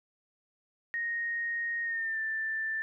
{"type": "tone with pitch glide", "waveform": "sine", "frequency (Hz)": [1864.7, 1772.3], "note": ["A#6", "A6"], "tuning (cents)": [0, 12], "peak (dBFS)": -30, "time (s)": [0.94, 2.82], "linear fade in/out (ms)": 0, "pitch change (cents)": -88, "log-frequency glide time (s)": [1.83, 2.2], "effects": []}